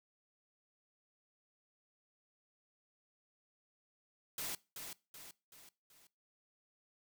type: noise with echo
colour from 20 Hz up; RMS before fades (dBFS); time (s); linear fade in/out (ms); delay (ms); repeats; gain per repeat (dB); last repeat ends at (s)
white; -41; 4.38-4.55; 2; 380; 4; -6; 6.07
effects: noise-tail reverb RT60 0.3 s tail -22 dB re dry